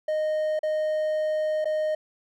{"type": "tone with dropouts", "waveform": "triangle", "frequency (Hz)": 618, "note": "D#5", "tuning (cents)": -12, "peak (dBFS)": -21, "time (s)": [0.08, 1.95], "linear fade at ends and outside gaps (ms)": 5, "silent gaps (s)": [[0.592, 0.631], [1.645, 1.654]], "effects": []}